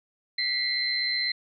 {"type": "tone cluster", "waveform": "sine", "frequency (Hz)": [1970, 2106, 4106], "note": ["B6", "C7", "C8"], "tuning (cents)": [-5, 11, -33], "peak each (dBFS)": [-32, -32, -26], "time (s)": [0.38, 1.32], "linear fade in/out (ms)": 5, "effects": []}